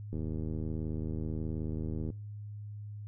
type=click train; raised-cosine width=3 ms; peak=-25 dBFS; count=156; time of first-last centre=0.13-2.102 s; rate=78.6 Hz; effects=noise-tail reverb RT60 0.4 s tail -22 dB re dry + added 104 Hz sine -40 dBFS peak until 3.07 s